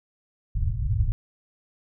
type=low-pass noise; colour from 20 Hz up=white; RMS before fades=-24 dBFS; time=0.55-1.12 s; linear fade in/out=0 ms; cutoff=120 Hz; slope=48 dB/octave; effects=none